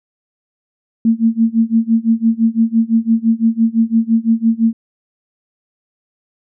sine tone with tremolo, 226.8 Hz, A#3, 47 cents flat, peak -7 dBFS, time 1.05-4.73 s, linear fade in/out 2 ms, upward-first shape sine, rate 5.9 Hz, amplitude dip 95%, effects none

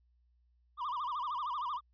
triangle tone with vibrato, 1083 Hz, C#6, 41 cents flat, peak -32 dBFS, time 0.77-1.81 s, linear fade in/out 50 ms, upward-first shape sine, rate 13 Hz, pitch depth 220 cents each way, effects added 60 Hz sine -67 dBFS peak until 1.93 s + resampled to 11025 Hz

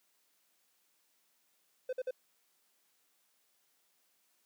triangle tone bursts, 511 Hz, C5, 41 cents flat, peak -31 dBFS, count 3, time 1.89-2.109 s, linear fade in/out 5 ms, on 39 ms, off 51 ms, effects white hiss -74 dBFS RMS until 4.45 s + high-pass 200 Hz 12 dB/octave

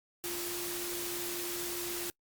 sine tone in noise, 349.2 Hz, F4, in tune, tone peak -40 dBFS, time 0.24-2.1 s, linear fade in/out 0 ms, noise white, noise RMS -38 dBFS, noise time 0.24-2.1 s, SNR -5 dB, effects noise-tail reverb RT60 0.1 s tail -26 dB re dry + Opus 48 kbps

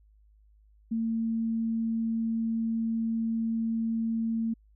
sine tone, 226.3 Hz, A3, 49 cents sharp, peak -26 dBFS, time 0.91-4.54 s, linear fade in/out 10 ms, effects added 52 Hz sine -57 dBFS peak until 4.75 s

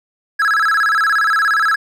triangle tone with vibrato, 1480 Hz, F#6, in tune, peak -10 dBFS, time 0.39-1.76 s, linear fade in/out 10 ms, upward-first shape square, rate 17 Hz, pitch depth 200 cents each way, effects none

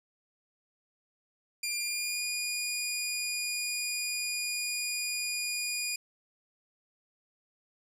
15% pulse tone with pitch glide, 2398 to 2443 Hz, D7 to D#7, +36 to -32 cents, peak -24 dBFS, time 1.63-5.96 s, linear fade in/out 5 ms, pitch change +32 cents, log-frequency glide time 1.83-2.23 s, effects none

